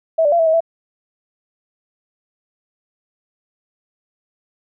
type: tone with pitch steps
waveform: sine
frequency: 649 / 585 / 683 / 653 / 638 / 662 Hz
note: E5 / D5 / F5 / E5 / D#5 / E5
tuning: -27 / -7 / -39 / -17 / +43 / +7 cents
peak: -11 dBFS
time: 0.18-0.606 s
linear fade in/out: 10 ms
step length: 71 ms
effects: none